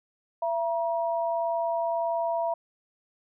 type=tone pair together; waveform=sine; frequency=672.5 / 951 Hz; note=E5 / A#5; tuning=+34 / +34 cents; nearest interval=tritone; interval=600 cents; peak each=-26 / -30 dBFS; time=0.42-2.54 s; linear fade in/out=5 ms; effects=none